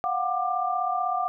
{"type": "tone cluster", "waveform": "sine", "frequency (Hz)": [711, 747, 1189], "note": ["F5", "F#5", "D6"], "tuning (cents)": [31, 16, 21], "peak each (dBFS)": -28, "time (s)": [0.04, 1.28], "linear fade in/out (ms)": 0, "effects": []}